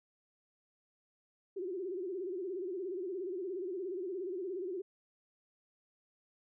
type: tone with vibrato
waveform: sine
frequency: 370 Hz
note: F#4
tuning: in tune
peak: -36 dBFS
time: 1.56-4.82 s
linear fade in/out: 10 ms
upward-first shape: sine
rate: 17 Hz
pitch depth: 130 cents each way
effects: none